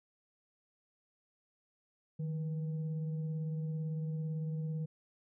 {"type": "tone with frequency modulation", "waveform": "sine", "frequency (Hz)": 155.56, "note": "D#3", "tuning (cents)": 0, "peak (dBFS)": -34, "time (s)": [2.19, 4.86], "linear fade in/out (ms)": 10, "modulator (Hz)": 329, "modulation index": 0.28, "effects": []}